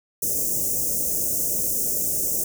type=band-stop noise; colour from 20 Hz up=white; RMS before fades=-24 dBFS; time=0.22-2.44 s; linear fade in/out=5 ms; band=610 to 6000 Hz; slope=48 dB/octave; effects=none